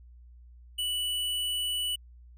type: tone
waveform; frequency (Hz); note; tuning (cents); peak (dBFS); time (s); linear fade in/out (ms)
square; 2960; F#7; 0; -29; 0.78-1.96; 10
effects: added 60 Hz sine -49 dBFS peak until 2.37 s